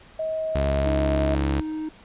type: tone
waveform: sine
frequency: 635 Hz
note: D#5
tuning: 35 cents sharp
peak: -24 dBFS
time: 0.19-1.35 s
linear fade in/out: 5 ms
type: tone with vibrato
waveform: sawtooth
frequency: 69.3 Hz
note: C#2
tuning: in tune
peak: -18 dBFS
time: 0.55-1.61 s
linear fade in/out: 5 ms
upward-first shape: square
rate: 11 Hz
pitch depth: 24 cents each way
type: tone with pitch glide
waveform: triangle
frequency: 309.5 to 311.7 Hz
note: D#4 to D#4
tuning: -9 to +3 cents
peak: -25 dBFS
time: 0.85-1.89 s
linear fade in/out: 5 ms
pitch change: +12 cents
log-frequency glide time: 1.15-1.45 s
effects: pink hiss -50 dBFS RMS until 2.04 s + resampled to 8000 Hz